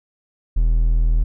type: tone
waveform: triangle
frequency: 40.22 Hz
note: E1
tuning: 42 cents flat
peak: -11 dBFS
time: 0.56-1.24 s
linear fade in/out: 10 ms
effects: none